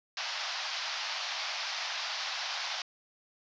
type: band-pass noise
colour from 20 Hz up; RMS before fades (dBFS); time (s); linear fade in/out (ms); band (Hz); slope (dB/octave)
white; -36; 0.17-2.82; 2; 640 to 5500; 48
effects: resampled to 16000 Hz